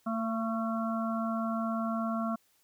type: harmonic tone with a mistuned harmonic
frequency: 225.7 Hz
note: A3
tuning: 44 cents sharp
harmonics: 1 / 3 / 5 / 6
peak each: -31 / -36 / -38 / -39 dBFS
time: 0.06-2.36 s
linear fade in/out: 10 ms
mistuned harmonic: 5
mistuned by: -31 cents
effects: white hiss -69 dBFS RMS until 2.63 s